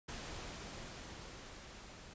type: noise with level ramp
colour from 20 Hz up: pink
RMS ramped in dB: -45 to -54 dBFS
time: 0.08-2.14 s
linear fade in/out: 10 ms
effects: resampled to 16000 Hz